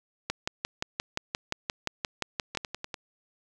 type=two click trains; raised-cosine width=0.2 ms; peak=-11 / -17 dBFS; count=14 / 5; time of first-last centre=0.3-2.573 / 2.55-2.942 s; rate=5.72 / 10.2 Hz; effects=none